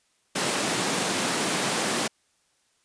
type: high-pass noise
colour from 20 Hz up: pink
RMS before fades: -26 dBFS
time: 0.35-2.08 s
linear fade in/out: 10 ms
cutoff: 170 Hz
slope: 24 dB/octave
effects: white hiss -68 dBFS RMS until 2.84 s + resampled to 22050 Hz